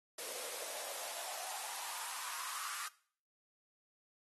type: noise with high-pass filter sweep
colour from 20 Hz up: white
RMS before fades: -43 dBFS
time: 0.18-2.88 s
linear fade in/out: 5 ms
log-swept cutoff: 450 to 1300 Hz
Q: 4.2
effects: noise-tail reverb RT60 0.5 s tail -19 dB re dry + AAC 32 kbps